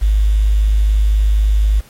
sine tone with quantisation, 51.91 Hz, G#1, in tune, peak -9 dBFS, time 0.01-1.81 s, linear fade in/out 20 ms, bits 6, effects pink hiss -45 dBFS RMS until 1.89 s + MP3 64 kbps

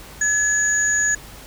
sine tone pair together, 1694 / 6780 Hz, G#6 / G#8, +34 / +35 cents, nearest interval 2 octaves, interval 2401 cents, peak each -19 dBFS, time 0.21-1.15 s, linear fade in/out 5 ms, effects added 50 Hz sine -43 dBFS peak until 1.46 s + pink hiss -41 dBFS RMS until 1.46 s

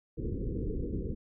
pink low-pass noise, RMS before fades -34 dBFS, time 0.17-1.15 s, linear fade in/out 20 ms, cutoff 490 Hz, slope 96 dB/octave, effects none

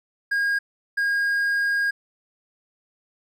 triangle tone pair in turn, 1628 / 1628 Hz, G#6 / G#6, -35 / -35 cents, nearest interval unison, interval 0 cents, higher neither, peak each -18 dBFS, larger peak neither, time 0.31-0.59 / 0.97-1.91 s, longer second, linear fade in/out 10 ms, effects none

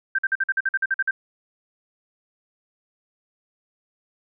sine tone bursts, 1568 Hz, G6, in tune, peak -18 dBFS, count 12, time 0.15-1.11 s, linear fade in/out 5 ms, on 36 ms, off 48 ms, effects none

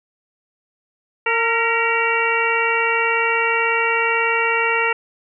harmonic tone with a mistuned harmonic, 458.2 Hz, A#4, 30 cents flat, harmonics 1 / 2 / 3 / 4 / 5 / 6, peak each -23 / -23 / -23 / -23 / -23 / -23 dBFS, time 1.26-4.93 s, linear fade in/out 5 ms, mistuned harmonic 4, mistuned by +58 cents, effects none

